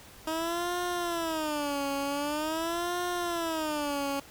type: tone with vibrato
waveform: 15% pulse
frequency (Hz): 314.4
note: D#4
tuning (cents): +18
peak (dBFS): -23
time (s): 0.27-4.2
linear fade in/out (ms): 5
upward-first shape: sine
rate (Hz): 0.45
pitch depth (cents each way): 210
effects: pink hiss -51 dBFS RMS until 4.3 s